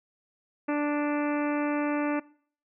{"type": "harmonic tone", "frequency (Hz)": 293.7, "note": "D4", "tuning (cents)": 0, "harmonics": [1, 2, 3, 4, 5, 6, 7, 8, 9], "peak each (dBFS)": [-26, -32, -36, -38, -40, -42, -43, -44, -45], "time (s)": [0.68, 2.2], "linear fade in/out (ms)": 10, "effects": ["noise-tail reverb RT60 0.5 s tail -21 dB re dry"]}